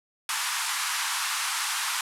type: band-pass noise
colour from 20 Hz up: pink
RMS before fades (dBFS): -29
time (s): 0.29-2.01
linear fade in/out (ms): 2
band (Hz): 900 to 12000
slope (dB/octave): 48
effects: none